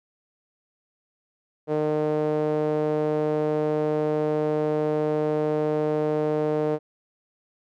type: tone with band-pass filter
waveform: sawtooth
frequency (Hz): 152.3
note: D#3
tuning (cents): -37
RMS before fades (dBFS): -24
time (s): 1.67-6.79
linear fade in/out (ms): 50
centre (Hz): 490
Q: 2.7
effects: none